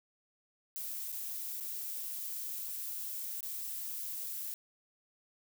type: noise with dropouts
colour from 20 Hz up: violet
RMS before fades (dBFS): -40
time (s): 0.76-4.54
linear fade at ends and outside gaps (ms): 0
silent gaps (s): 1.119-1.125 / 1.601-1.608 / 3.407-3.429
effects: none